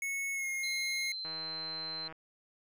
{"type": "tone with pitch glide", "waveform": "square", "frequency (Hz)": [2200, 2144], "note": ["C#7", "C7"], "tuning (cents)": [-14, 42], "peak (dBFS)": -34, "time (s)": [0.02, 1.12], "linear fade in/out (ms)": 2, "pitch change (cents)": -44, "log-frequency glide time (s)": [0.33, 0.48]}
{"type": "tone", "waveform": "sine", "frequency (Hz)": 4100, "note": "C8", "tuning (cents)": -36, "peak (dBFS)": -37, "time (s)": [0.63, 2.08], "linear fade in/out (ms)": 5}
{"type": "click train", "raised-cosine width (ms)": 0.5, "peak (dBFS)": -33, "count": 141, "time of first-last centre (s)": [1.25, 2.125], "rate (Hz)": 160}
{"effects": []}